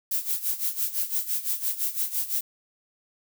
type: noise with tremolo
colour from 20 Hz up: violet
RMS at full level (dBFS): -25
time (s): 0.11-2.41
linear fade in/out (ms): 5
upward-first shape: sine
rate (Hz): 5.9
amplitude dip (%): 80
effects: none